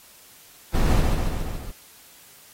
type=noise with echo; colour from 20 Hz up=brown; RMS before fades=-19 dBFS; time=0.73-1.02 s; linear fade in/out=20 ms; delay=140 ms; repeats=5; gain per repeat=-3 dB; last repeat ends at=1.72 s; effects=white hiss -50 dBFS RMS until 2.53 s + AAC 48 kbps